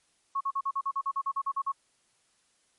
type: tone bursts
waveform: sine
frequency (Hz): 1099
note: C#6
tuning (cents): -15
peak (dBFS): -26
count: 14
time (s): 0.35-1.721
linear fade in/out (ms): 10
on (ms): 58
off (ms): 43
effects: white hiss -69 dBFS RMS until 2.78 s + MP3 48 kbps